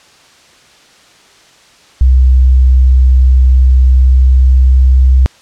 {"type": "tone with pitch glide", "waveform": "sine", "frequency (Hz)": [64.1, 64.7], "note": ["C2", "C2"], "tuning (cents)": [-35, -19], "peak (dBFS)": -3, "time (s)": [2.01, 5.26], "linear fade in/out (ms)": 0, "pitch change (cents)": 16, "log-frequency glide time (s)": [3.91, 5.02], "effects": ["white hiss -43 dBFS RMS until 5.41 s", "low-pass 6000 Hz 12 dB/octave"]}